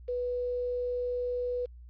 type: tone with quantisation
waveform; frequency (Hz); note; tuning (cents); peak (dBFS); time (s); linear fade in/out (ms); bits
sine; 492.5; B4; -5; -29; 0.08-1.66; 10; 9
effects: added 60 Hz sine -46 dBFS peak until 1.89 s + resampled to 11025 Hz

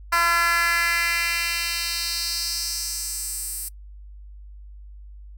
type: tone with high-pass filter sweep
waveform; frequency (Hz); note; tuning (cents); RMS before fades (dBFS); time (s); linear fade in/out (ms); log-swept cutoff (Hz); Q
10% pulse; 340; F4; -46; -24; 0.12-3.69; 10; 1200 to 10000; 2
effects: noise-tail reverb RT60 0.1 s tail -25 dB re dry + added 50 Hz sine -39 dBFS peak until 5.37 s

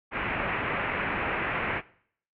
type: low-pass noise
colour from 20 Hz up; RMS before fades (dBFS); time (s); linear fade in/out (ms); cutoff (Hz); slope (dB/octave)
white; -30; 0.11-1.82; 50; 2500; 48
effects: noise-tail reverb RT60 0.6 s tail -20 dB re dry

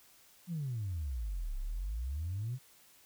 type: exponential two-way sweep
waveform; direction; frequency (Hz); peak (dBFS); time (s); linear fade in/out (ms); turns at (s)
sine; down then up; 182.9 to 32.31 to 134.7; -33; 0.47-2.59; 50; 1.57
effects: tanh soft clip ceiling -30 dBFS + white hiss -62 dBFS RMS until 3.05 s

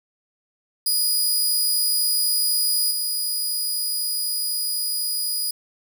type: tone with level steps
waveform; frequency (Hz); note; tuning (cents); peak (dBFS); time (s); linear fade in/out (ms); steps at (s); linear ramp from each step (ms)
15% pulse; 4926; D#8; -18; -12 / -16; 0.86-5.51; 5; 2.91; 2
effects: none

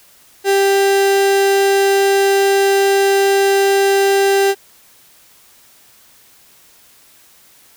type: tone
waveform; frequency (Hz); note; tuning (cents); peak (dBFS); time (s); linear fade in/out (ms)
35% pulse; 393.9; G4; +8; -9; 0.44-4.55; 50
effects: white hiss -48 dBFS RMS until 7.76 s

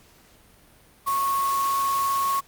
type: tone in noise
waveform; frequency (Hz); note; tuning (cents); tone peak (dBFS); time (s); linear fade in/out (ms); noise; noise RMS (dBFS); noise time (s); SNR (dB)
sine; 1100; C#6; -14; -21; 1.06-2.41; 20; white; -34; 1.06-2.41; +10
effects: pink hiss -55 dBFS RMS until 2.47 s + Opus 48 kbps

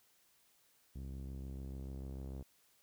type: tone with low-pass filter sweep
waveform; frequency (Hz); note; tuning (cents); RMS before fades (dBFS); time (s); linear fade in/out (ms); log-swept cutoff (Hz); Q
sawtooth; 66.8; C2; +36; -45; 0.95-2.43; 10; 250 to 530; 0.86
effects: white hiss -71 dBFS RMS until 2.82 s

